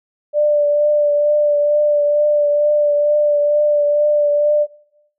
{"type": "tone with vibrato", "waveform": "sine", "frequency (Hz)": 590, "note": "D5", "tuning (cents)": 8, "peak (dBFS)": -11, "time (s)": [0.33, 4.67], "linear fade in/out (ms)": 50, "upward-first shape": "triangle", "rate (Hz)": 2.2, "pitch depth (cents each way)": 22, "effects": ["noise-tail reverb RT60 0.8 s tail -19 dB re dry"]}